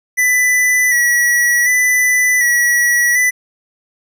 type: tone with vibrato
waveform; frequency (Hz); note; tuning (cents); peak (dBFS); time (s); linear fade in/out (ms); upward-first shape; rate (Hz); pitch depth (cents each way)
square; 1961; B6; -13; -11; 0.17-3.31; 20; square; 0.67; 28
effects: none